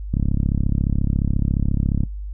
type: click train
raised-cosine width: 5 ms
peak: -8 dBFS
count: 66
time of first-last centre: 0.14-2.035 s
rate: 34.3 Hz
effects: noise-tail reverb RT60 0.1 s tail -18 dB re dry + added 50 Hz sine -27 dBFS peak until 2.33 s